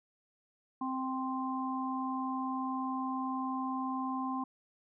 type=harmonic tone; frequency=261.6 Hz; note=C4; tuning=in tune; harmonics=1 / 3 / 4; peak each=-35 / -40 / -37 dBFS; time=0.81-4.44 s; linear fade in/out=5 ms; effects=none